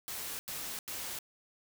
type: noise bursts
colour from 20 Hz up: white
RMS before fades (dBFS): -40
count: 3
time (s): 0.08-1.188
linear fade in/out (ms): 0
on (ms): 310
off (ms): 89
effects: none